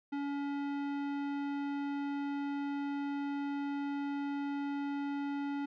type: tone with tanh clipping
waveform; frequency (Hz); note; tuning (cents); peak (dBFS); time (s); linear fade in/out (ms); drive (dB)
sine; 283.2; C#4; +37; -36; 0.12-5.66; 10; 17
effects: none